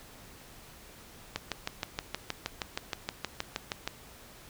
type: click train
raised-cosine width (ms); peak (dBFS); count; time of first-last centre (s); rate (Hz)
0.2; -14; 17; 1.36-3.876; 6.36
effects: pink hiss -52 dBFS RMS until 4.49 s